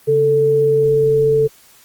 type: tone pair together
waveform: sine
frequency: 139.13 / 441.7 Hz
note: C#3 / A4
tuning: +7 / +7 cents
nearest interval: octave + minor sixth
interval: 2000 cents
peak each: -21 / -11 dBFS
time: 0.07-1.48 s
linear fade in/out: 20 ms
effects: white hiss -48 dBFS RMS until 1.84 s + Opus 32 kbps